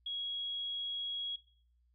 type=tone; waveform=sine; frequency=3315 Hz; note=G#7; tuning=4 cents flat; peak=-36 dBFS; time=0.06-1.36 s; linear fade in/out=5 ms; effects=noise-tail reverb RT60 0.6 s tail -19 dB re dry + added 60 Hz sine -68 dBFS peak until 1.94 s